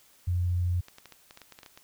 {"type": "tone", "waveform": "sine", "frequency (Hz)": 88.7, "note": "F2", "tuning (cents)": 27, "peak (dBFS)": -24, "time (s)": [0.27, 0.81], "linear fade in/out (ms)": 10}
{"type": "clicks", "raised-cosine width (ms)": 0.2, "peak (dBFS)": -29, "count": 12, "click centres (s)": [0.884, 0.984, 1.057, 1.123, 1.309, 1.374, 1.417, 1.523, 1.589, 1.632, 1.662, 1.775]}
{"effects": ["white hiss -60 dBFS RMS until 1.83 s"]}